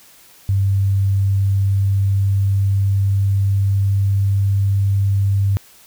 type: tone with pitch glide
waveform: sine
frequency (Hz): 98 to 98.85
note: G2 to G2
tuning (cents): 0 to +15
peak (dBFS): -13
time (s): 0.49-5.57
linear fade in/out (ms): 0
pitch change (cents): +15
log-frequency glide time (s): 0.95-4.53
effects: white hiss -47 dBFS RMS until 5.86 s